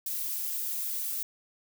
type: noise with flanger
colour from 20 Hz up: violet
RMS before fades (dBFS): -33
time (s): 0.06-1.23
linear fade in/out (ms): 2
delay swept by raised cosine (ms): 2 to 5.1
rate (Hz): 2.6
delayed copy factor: -0.65
effects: none